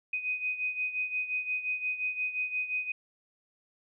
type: beating tone pair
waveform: sine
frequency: 2499 / 2504.7 Hz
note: D#7 / D#7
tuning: +7 / +11 cents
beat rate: 5.7 Hz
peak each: -31 / -36 dBFS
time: 0.13-2.92 s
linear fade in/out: 5 ms
effects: none